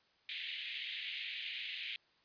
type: band-pass noise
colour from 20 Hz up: white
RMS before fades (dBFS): -43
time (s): 0.29-1.96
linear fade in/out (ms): 0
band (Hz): 2000 to 3700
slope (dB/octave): 48
effects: white hiss -71 dBFS RMS until 2.24 s + resampled to 11025 Hz